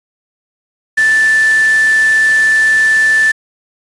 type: tone in noise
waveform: sine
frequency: 1760 Hz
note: A6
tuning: in tune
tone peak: -7 dBFS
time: 0.97-3.32 s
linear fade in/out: 10 ms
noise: white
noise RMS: -24 dBFS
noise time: 0.97-3.32 s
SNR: +14 dB
effects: resampled to 22050 Hz